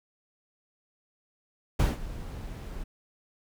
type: noise with ADSR envelope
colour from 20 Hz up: brown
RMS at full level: -20 dBFS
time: 1.79-2.84 s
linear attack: 9 ms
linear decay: 170 ms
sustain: -18 dB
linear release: 9 ms
effects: none